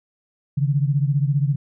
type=beating tone pair; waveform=sine; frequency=138.59 / 153.59 Hz; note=C#3 / D#3; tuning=0 / -22 cents; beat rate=15 Hz; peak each=-18 / -22 dBFS; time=0.57-1.56 s; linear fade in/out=10 ms; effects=none